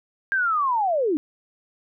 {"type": "linear sweep", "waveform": "sine", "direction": "down", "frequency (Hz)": [1618, 277.7], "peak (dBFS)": -19, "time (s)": [0.32, 1.17], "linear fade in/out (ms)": 0, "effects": []}